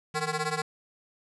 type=ring-modulated tone; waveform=10% pulse; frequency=306.5 Hz; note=D#4; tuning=26 cents flat; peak=-17 dBFS; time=0.14-0.62 s; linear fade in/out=2 ms; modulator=145 Hz; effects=resampled to 24000 Hz